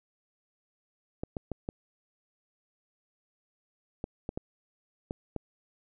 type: clicks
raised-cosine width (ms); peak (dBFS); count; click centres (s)
2; -20; 9; 1.235 / 1.368 / 1.517 / 1.689 / 4.041 / 4.291 / 4.375 / 5.109 / 5.363
effects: none